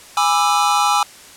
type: chord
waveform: square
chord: E dominant seventh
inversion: first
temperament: just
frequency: 824.1 / 988.9 / 1186.7 / 1318.5 Hz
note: G#5 / B5 / D6 / E6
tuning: -14 / +2 / +18 / 0 cents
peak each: -18 / -22 / -21 / -20 dBFS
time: 0.17-1.03 s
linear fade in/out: 2 ms
effects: white hiss -41 dBFS RMS until 1.36 s + low-pass 10000 Hz 12 dB/octave